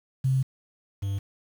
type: tone pair in turn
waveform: sine / triangle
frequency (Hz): 132.1 / 98.96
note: C3 / G2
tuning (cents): +17 / +17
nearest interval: perfect fourth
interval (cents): 500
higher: first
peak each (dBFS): -20 / -24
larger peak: first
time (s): 0.24-0.43 / 1.02-1.19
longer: first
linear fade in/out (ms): 10
effects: 8-bit